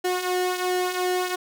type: tone with flanger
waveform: sawtooth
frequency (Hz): 363.8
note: F#4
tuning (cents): -29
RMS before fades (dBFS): -25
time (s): 0.04-1.36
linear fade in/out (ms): 10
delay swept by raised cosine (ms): 1.9 to 3.6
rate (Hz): 1.4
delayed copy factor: -0.55
effects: none